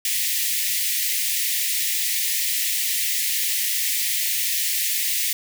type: high-pass noise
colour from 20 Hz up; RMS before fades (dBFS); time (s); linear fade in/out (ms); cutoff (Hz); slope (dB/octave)
white; -23; 0.05-5.33; 2; 1800; 96
effects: none